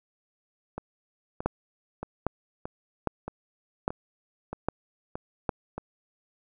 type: two click trains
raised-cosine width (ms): 1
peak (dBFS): -11 / -20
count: 6 / 9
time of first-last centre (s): 1.46-5.492 / 0.78-5.78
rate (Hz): 1.24 / 1.6
effects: none